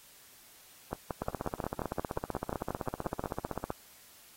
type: two click trains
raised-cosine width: 1 ms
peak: -19 / -19 dBFS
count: 40 / 14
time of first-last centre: 1.22-3.704 / 0.93-3.239 s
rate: 15.7 / 5.63 Hz
effects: white hiss -57 dBFS RMS until 4.36 s + AAC 48 kbps